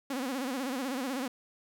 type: tone with vibrato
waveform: sawtooth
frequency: 261.6 Hz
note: C4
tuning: in tune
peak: -28 dBFS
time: 0.1-1.28 s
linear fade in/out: 5 ms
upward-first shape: sine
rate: 16 Hz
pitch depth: 130 cents each way
effects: none